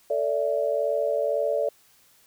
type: tone cluster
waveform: sine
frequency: 444.3 / 578 / 660 Hz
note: A4 / D5 / E5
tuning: +17 / -28 / +2 cents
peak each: -28 / -24 / -29 dBFS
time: 0.1-1.69 s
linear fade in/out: 5 ms
effects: white hiss -59 dBFS RMS until 2.26 s